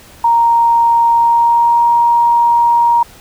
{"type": "tone with pitch glide", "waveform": "sine", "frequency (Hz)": [932.3, 942], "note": ["A#5", "A#5"], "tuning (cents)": [0, 18], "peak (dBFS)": -7, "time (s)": [0.24, 3.03], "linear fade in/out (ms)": 5, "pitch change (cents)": 18, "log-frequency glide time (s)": [1.13, 1.88], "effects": ["pink hiss -40 dBFS RMS until 3.2 s"]}